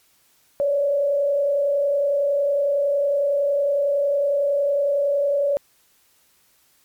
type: tone with frequency modulation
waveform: sine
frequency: 568 Hz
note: C#5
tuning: 42 cents sharp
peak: -17 dBFS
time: 0.6-5.57 s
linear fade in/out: 0 ms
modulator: 30.9 Hz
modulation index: 0.49
effects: white hiss -60 dBFS RMS until 6.84 s + MP3 96 kbps